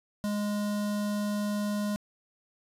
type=tone with notch filter; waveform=square; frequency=207 Hz; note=G#3; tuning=5 cents flat; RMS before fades=-30 dBFS; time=0.24-1.96 s; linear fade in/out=0 ms; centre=2300 Hz; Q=1.5; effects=resampled to 32000 Hz + 9-bit